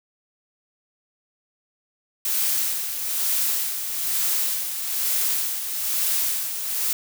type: noise with tremolo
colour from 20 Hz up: blue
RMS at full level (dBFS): -22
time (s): 2.25-6.93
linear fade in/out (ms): 2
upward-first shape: sine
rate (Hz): 1.1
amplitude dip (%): 55
effects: none